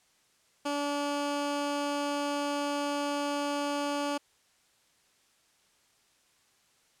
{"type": "tone", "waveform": "15% pulse", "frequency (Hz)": 288, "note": "D4", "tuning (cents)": -34, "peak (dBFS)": -23, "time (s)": [0.65, 4.18], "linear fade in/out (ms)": 10, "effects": ["white hiss -67 dBFS RMS until 7 s", "low-pass 9000 Hz 12 dB/octave"]}